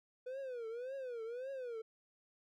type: tone with vibrato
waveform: triangle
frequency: 493.9 Hz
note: B4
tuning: in tune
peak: -39 dBFS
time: 0.26-1.82 s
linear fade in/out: 10 ms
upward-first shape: triangle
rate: 1.8 Hz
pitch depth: 200 cents each way
effects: none